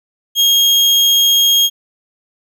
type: tone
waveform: 35% pulse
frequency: 3255 Hz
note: G#7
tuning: 36 cents flat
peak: -7 dBFS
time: 0.35-1.7 s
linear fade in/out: 50 ms
effects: none